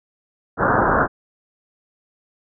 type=low-pass noise; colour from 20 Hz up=white; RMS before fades=-17 dBFS; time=0.57-1.08 s; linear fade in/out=50 ms; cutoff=1600 Hz; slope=96 dB/octave; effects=none